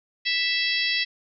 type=harmonic tone; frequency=659.3 Hz; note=E5; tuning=in tune; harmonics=3 / 4 / 5 / 6 / 7 / 8; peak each=-27 / -28 / -29 / -30 / -30 / -31 dBFS; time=0.25-1.05 s; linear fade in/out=20 ms; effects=none